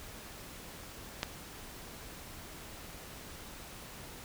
click, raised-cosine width 0.2 ms, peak -14 dBFS, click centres 1.231 s, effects pink hiss -48 dBFS RMS until 4.24 s

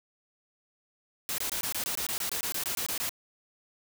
white noise bursts, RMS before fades -32 dBFS, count 16, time 1.29-3.092 s, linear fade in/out 0 ms, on 92 ms, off 22 ms, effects none

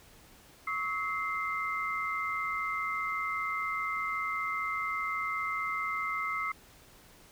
sine tone cluster, 1114 / 1289 / 2086 Hz, C#6 / E6 / C7, +8 / -39 / -6 cents, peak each -38 / -34 / -34 dBFS, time 0.67-6.52 s, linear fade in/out 5 ms, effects pink hiss -57 dBFS RMS until 7.31 s

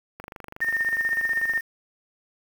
click train, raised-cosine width 0.5 ms, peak -23 dBFS, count 35, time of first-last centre 0.2-1.577 s, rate 24.7 Hz
sine tone with tremolo, 1825 Hz, A#6, 37 cents flat, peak -19 dBFS, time 0.61-1.61 s, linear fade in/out 10 ms, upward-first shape sine, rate 16 Hz, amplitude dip 65%
effects 7-bit

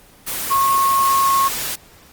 sine tone in noise, 1090 Hz, C#6, 29 cents flat, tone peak -13 dBFS, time 0.5-1.49 s, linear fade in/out 20 ms, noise white, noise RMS -24 dBFS, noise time 0.26-1.76 s, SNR +8 dB, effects pink hiss -47 dBFS RMS until 2.12 s + Opus 24 kbps

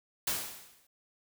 white noise with exponential decay, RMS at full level -29 dBFS, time 0.27-0.87 s, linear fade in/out 5 ms, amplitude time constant 130 ms, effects none

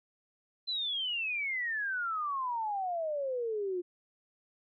sine exponential sweep, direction down, 4103 to 348 Hz, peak -31 dBFS, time 0.67-3.82 s, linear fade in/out 20 ms, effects none

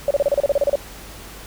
sine tone bursts, 568 Hz, C#5, 42 cents sharp, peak -13 dBFS, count 12, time 0.08-0.756 s, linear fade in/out 2 ms, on 27 ms, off 32 ms, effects added 50 Hz sine -42 dBFS peak until 1.46 s + pink hiss -39 dBFS RMS until 1.46 s

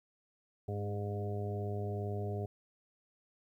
harmonic tone with a mistuned harmonic, 102.3 Hz, G#2, 26 cents flat, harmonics 1 / 2 / 3 / 4 / 5 / 6 / 7, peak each -36 / -45 / -51 / -41 / -51 / -47 / -47 dBFS, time 0.68-2.46 s, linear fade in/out 5 ms, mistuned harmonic 3, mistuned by -16 cents, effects 12-bit

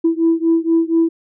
sine beating tone pair, 328.1 / 332.3 Hz, E4 / E4, -8 / +14 cents, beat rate 4.2 Hz, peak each -14 / -15 dBFS, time 0.04-1.09 s, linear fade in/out 10 ms, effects tanh soft clip ceiling -6 dBFS

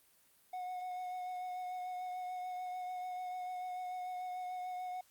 triangle tone with vibrato, 730 Hz, F#5, 24 cents flat, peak -37 dBFS, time 0.53-5.01 s, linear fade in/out 5 ms, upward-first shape triangle, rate 6.8 Hz, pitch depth 20 cents each way, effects white hiss -68 dBFS RMS until 5.1 s + Opus 32 kbps

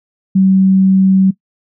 sine tone, 190.7 Hz, G3, 47 cents flat, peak -6 dBFS, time 0.35-1.31 s, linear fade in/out 10 ms, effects noise-tail reverb RT60 0.1 s tail -19 dB re dry

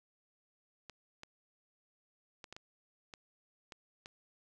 clicks, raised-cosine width 0.2 ms, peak -30 dBFS, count 8, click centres 0.897 / 1.234 / 2.442 / 2.526 / 2.565 / 3.138 / 3.722 / 4.059 s, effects none

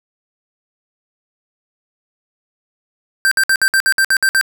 square tone bursts, 1568 Hz, G6, in tune, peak -11 dBFS, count 10, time 3.25-4.412 s, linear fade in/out 0 ms, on 64 ms, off 58 ms, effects none

